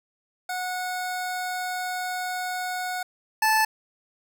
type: tone pair in turn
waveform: 25% pulse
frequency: 732 / 874.3 Hz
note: F#5 / A5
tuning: -19 / -11 cents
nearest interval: minor third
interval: 308 cents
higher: second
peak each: -24 / -15 dBFS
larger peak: second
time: 0.49-3.03 / 3.42-3.65 s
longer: first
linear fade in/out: 5 ms
effects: none